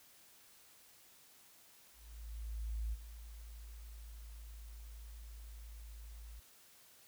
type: tone with ADSR envelope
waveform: sine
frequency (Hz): 55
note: A1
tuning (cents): 0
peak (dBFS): -35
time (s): 1.93-6.4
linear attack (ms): 1000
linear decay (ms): 29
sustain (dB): -13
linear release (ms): 7
effects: white hiss -63 dBFS RMS until 7.07 s